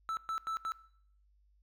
triangle tone bursts at uneven times, 1318.5 Hz, E6, in tune, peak -31 dBFS, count 4, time 0.09-0.17 / 0.29-0.38 / 0.47-0.57 / 0.65-0.72 s, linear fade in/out 0 ms, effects noise-tail reverb RT60 0.6 s tail -18 dB re dry + added 50 Hz sine -65 dBFS peak until 1.62 s

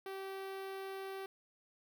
sawtooth tone with notch filter, 386.6 Hz, G4, 24 cents flat, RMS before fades -44 dBFS, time 0.06-1.26 s, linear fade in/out 2 ms, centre 7100 Hz, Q 0.83, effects none

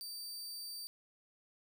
sawtooth tone, 4641 Hz, D8, 21 cents flat, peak -40 dBFS, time 0.01-0.87 s, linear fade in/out 0 ms, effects none

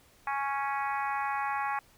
harmonic tone, 277.2 Hz, C#4, in tune, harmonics 3 / 4 / 5 / 6 / 7 / 8 / 9, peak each -32 / -34 / -40 / -39 / -41 / -45 / -45 dBFS, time 0.27-1.79 s, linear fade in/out 2 ms, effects pink hiss -61 dBFS RMS until 1.97 s

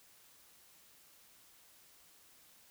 silence, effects white hiss -63 dBFS RMS until 2.7 s

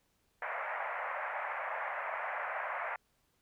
pink band-pass noise, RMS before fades -38 dBFS, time 0.42-2.96 s, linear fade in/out 2 ms, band 590 to 2200 Hz, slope 48 dB/octave, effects pink hiss -75 dBFS RMS until 3.41 s

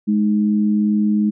sine tone pair together, 210 / 312.5 Hz, G#3 / D#4, +19 / +8 cents, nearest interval perfect fifth, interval 689 cents, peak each -14 / -23 dBFS, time 0.07-1.31 s, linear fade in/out 20 ms, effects none

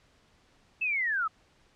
sine linear sweep, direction down, 2662 to 1233 Hz, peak -26 dBFS, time 0.81-1.28 s, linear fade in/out 10 ms, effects pink hiss -64 dBFS RMS until 1.75 s + low-pass 6000 Hz 12 dB/octave

